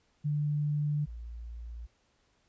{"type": "tone pair in turn", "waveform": "sine", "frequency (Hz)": [147.9, 57.92], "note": ["D3", "A#1"], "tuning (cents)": [13, -10], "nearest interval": "octave + major third", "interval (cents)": 1623, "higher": "first", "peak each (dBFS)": [-27, -39], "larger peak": "first", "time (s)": [[0.24, 1.06], [1.06, 1.87]], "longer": "first", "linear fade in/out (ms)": 20, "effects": ["pink hiss -71 dBFS RMS until 2.48 s", "resampled to 16000 Hz"]}